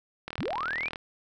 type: click train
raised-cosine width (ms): 0.3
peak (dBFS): -19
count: 28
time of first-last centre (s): 0.28-0.958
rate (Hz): 39.8
type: linear sweep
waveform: sine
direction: up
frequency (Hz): 46.25 to 2489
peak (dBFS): -29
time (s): 0.38-0.89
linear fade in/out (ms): 10
effects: none